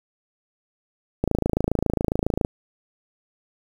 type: click train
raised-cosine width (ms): 2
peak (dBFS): -7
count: 34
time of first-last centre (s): 1.24-2.449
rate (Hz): 27.3
effects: 7-bit